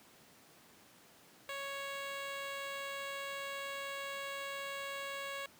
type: tone with notch filter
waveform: 10% pulse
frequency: 554.4 Hz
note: C#5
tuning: in tune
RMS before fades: -42 dBFS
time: 1.49-5.46 s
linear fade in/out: 2 ms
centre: 11000 Hz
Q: 0.89
effects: pink hiss -61 dBFS RMS until 5.59 s + high-pass 150 Hz 12 dB/octave

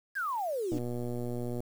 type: exponential sweep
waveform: sine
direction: down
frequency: 1694 to 272.8 Hz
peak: -30 dBFS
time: 0.15-0.79 s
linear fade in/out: 20 ms
type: click train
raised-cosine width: 2 ms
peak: -24 dBFS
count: 108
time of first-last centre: 0.72-1.604 s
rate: 121 Hz
effects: 8-bit

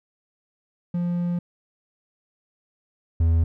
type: tone pair in turn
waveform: triangle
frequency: 174.61 / 82.4 Hz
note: F3 / E2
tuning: 0 / 0 cents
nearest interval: octave + minor second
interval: 1300 cents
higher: first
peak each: -20 / -14 dBFS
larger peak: second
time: 0.94-1.39 / 3.2-3.44 s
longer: first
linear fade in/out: 5 ms
effects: none

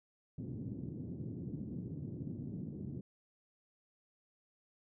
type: band-pass noise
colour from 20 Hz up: pink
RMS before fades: -43 dBFS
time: 0.38-3.01 s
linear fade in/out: 5 ms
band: 100 to 300 Hz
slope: 24 dB/octave
effects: none

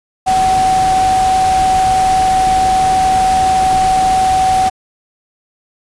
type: tone in noise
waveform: sine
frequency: 754 Hz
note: F#5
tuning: 32 cents sharp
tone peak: -9 dBFS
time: 0.26-4.7 s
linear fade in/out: 20 ms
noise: pink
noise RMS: -22 dBFS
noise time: 0.26-4.7 s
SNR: +10 dB
effects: resampled to 24000 Hz

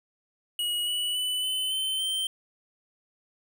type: tone with pitch steps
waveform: square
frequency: 2904 / 2946 / 2989 / 3033 / 3077 / 3121 Hz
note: F#7 / F#7 / F#7 / F#7 / G7 / G7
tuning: -33 / -8 / +17 / +42 / -33 / -8 cents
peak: -27 dBFS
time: 0.59-2.27 s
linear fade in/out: 2 ms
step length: 280 ms
effects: none

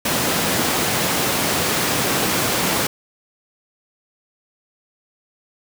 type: high-pass noise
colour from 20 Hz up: pink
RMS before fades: -20 dBFS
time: 0.05-2.87 s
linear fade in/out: 5 ms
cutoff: 150 Hz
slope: 12 dB/octave
effects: none

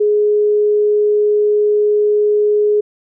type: tone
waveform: sine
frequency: 418.4 Hz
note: G#4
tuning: 13 cents sharp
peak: -10 dBFS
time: 0-2.81 s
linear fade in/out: 10 ms
effects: none

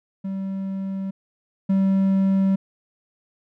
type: tone pair in turn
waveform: triangle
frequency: 193.1 / 193.1 Hz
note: G3 / G3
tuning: -26 / -26 cents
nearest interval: unison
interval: 0 cents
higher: neither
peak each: -23 / -14 dBFS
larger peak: second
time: 0.24-1.11 / 1.69-2.56 s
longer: neither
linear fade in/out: 10 ms
effects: none

